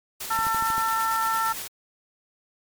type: noise with tremolo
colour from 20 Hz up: white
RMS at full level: -33 dBFS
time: 0.2-1.68 s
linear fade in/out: 10 ms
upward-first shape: square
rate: 8.8 Hz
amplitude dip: 25%
type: harmonic tone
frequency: 448 Hz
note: A4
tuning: 31 cents sharp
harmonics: 2 / 3 / 4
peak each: -26 / -24 / -33 dBFS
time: 0.3-1.53 s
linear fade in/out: 10 ms
type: click train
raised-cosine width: 3 ms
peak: -25 dBFS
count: 6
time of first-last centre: 0.39-0.781 s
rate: 12.8 Hz
effects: MP3 96 kbps